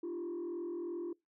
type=tone with frequency modulation; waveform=sine; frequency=344.5 Hz; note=F4; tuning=24 cents flat; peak=-35 dBFS; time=0.03-1.13 s; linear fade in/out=5 ms; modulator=42.8 Hz; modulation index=0.7; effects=noise-tail reverb RT60 0.2 s tail -24 dB re dry + tanh soft clip ceiling -35 dBFS